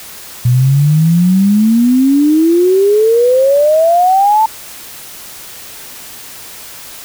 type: exponential sweep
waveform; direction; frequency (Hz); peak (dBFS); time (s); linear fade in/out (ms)
sine; up; 120 to 894; -6; 0.45-4.46; 5
effects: white hiss -31 dBFS RMS until 7.04 s